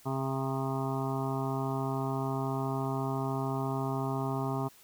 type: harmonic tone with a mistuned harmonic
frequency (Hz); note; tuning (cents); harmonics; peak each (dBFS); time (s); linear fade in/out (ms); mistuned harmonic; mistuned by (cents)
134; C3; +42; 1 / 2 / 3 / 5 / 6 / 7 / 8 / 9; -33 / -36 / -38 / -40 / -41 / -41 / -42 / -43; 0.05-4.69; 20; 9; +33
effects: white hiss -58 dBFS RMS until 4.83 s